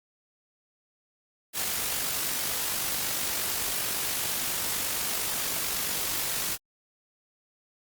white noise with amplitude modulation, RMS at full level -28 dBFS, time 1.53-6.58 s, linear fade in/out 50 ms, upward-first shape sine, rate 48.9 Hz, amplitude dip 35%, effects Opus 48 kbps

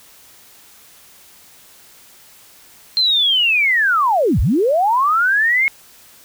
sine linear two-way sweep, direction down then up, 4186 to 44.45 to 2195 Hz, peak -12 dBFS, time 2.97-5.68 s, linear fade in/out 0 ms, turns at 4.4 s, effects white hiss -46 dBFS RMS until 6.24 s

